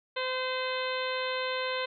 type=harmonic tone; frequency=514 Hz; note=C5; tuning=31 cents flat; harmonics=1 / 2 / 3 / 4 / 5 / 6 / 7 / 8; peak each=-33 / -36 / -38 / -39 / -40 / -41 / -41 / -42 dBFS; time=0.16-1.86 s; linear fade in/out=10 ms; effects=none